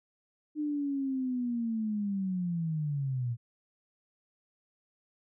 sine linear sweep, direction down, 303.8 to 115.3 Hz, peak -29 dBFS, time 0.55-3.37 s, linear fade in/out 50 ms, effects none

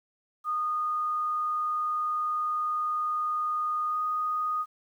sine tone with pitch glide, 1230 to 1239.3 Hz, D#6 to D#6, -20 to -7 cents, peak -26 dBFS, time 0.44-4.66 s, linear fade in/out 50 ms, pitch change +13 cents, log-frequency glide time 3.89-3.99 s, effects 10-bit

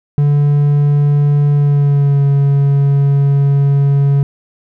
triangle tone with pitch glide, 144.9 to 140.29 Hz, D3 to C#3, -23 to +21 cents, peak -6 dBFS, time 0.18-4.23 s, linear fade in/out 0 ms, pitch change -56 cents, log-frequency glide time 1.52-2.24 s, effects none

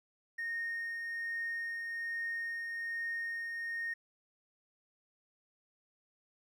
triangle tone with tremolo, 1849 Hz, A#6, 15 cents flat, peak -31 dBFS, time 0.38-3.94 s, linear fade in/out 10 ms, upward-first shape triangle, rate 1.2 Hz, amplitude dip 40%, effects tanh soft clip ceiling -31 dBFS

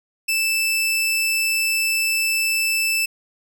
sawtooth tone, 2641 Hz, E7, 3 cents sharp, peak -15 dBFS, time 0.28-3.06 s, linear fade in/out 10 ms, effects none

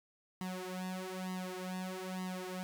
sawtooth tone with flanger, 185 Hz, F#3, in tune, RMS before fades -41 dBFS, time 0.41-2.63 s, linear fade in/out 0 ms, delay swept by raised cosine 1 to 4.3 ms, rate 1.1 Hz, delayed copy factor +1, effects none

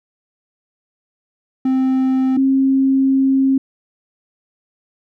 triangle / sine tone pair in turn, 261.6 / 268 Hz, C4 / C4, 0 / +42 cents, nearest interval unison, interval 42 cents, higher second, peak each -11 dBFS, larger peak neither, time 1.65-2.37 / 2.37-3.58 s, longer second, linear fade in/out 5 ms, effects none

